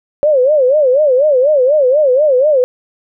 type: tone with vibrato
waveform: sine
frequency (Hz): 554.4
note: C#5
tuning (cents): 0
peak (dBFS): -7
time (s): 0.23-2.64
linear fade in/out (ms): 0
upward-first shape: sine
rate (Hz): 4.1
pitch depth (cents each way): 190
effects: none